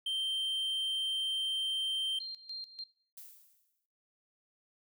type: tone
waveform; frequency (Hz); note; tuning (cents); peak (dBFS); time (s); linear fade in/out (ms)
triangle; 3136; G7; 0; -30; 0.06-2.19; 5
type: tone with tremolo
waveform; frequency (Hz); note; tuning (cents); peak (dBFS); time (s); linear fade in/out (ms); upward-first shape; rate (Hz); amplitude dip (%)
sine; 4186; C8; 0; -38; 2.2-2.84; 5; square; 3.4; 75
type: noise with exponential decay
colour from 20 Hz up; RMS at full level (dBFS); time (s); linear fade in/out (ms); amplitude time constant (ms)
violet; -47; 3.17-3.86; 5; 150
effects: noise-tail reverb RT60 0.5 s tail -18 dB re dry